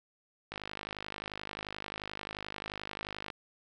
click train, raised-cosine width 0.3 ms, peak -22 dBFS, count 144, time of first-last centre 0.52-3.302 s, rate 51.4 Hz, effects none

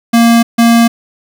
square tone bursts at uneven times, 232.6 Hz, A#3, 4 cents flat, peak -5 dBFS, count 2, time 0.13-0.43 / 0.58-0.88 s, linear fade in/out 10 ms, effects none

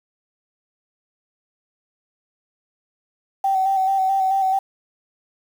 sine tone with vibrato, 769 Hz, G5, 33 cents flat, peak -16 dBFS, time 3.44-4.59 s, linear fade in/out 5 ms, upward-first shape square, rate 4.6 Hz, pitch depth 23 cents each way, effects 7-bit

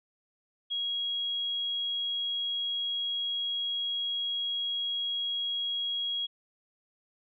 sine tone, 3300 Hz, G#7, 12 cents flat, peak -29 dBFS, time 0.7-6.27 s, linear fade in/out 20 ms, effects none

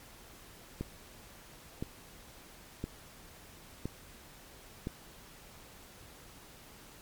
click train, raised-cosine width 3 ms, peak -22 dBFS, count 5, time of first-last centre 0.81-4.871 s, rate 0.985 Hz, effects pink hiss -54 dBFS RMS until 7.01 s + MP3 96 kbps

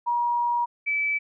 sine tone pair in turn, 955 / 2306 Hz, A#5 / D7, +42 / -32 cents, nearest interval octave + minor third, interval 1526 cents, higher second, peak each -21 / -22 dBFS, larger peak first, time 0.06-0.66 / 0.86-1.19 s, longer first, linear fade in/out 20 ms, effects none

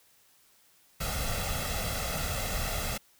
pink noise with comb filter, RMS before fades -32 dBFS, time 1-2.98 s, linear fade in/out 10 ms, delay 1.5 ms, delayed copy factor +0.75, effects white hiss -63 dBFS RMS until 3.19 s

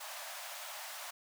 pink high-pass noise, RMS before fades -45 dBFS, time 0-1.11 s, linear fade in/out 10 ms, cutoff 580 Hz, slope 96 dB/octave, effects none

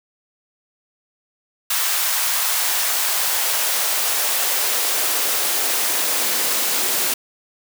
white noise with high-pass filter sweep, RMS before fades -20 dBFS, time 1.7-7.14 s, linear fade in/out 5 ms, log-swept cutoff 1000 to 270 Hz, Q 1.1, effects none

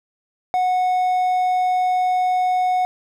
triangle tone, 734 Hz, F#5, 14 cents flat, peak -14 dBFS, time 0.54-2.85 s, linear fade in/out 0 ms, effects none

